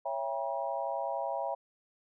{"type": "chord", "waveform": "sine", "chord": "C# diminished seventh", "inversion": "none", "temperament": "just", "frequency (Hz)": [554.4, 665.2, 798.3, 957.9], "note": ["C#5", "E5", "G5", "Bb5"], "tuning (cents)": [0, 16, 31, 47], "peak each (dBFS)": [-37, -36, -37, -38], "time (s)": [0.05, 1.55], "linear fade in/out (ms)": 10, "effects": []}